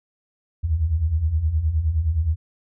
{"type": "beating tone pair", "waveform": "sine", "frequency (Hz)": [72.4, 82], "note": ["D2", "E2"], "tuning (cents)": [-24, -9], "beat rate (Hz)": 9.6, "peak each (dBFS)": [-25, -19], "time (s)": [0.63, 2.36], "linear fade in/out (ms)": 20, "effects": []}